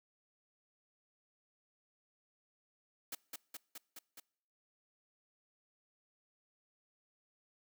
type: noise with echo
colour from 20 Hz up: white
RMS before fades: -42 dBFS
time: 3.12-3.15 s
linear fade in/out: 5 ms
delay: 210 ms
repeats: 5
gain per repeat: -2 dB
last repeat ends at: 4.2 s
effects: noise-tail reverb RT60 0.7 s tail -25 dB re dry + high-pass 150 Hz 12 dB/octave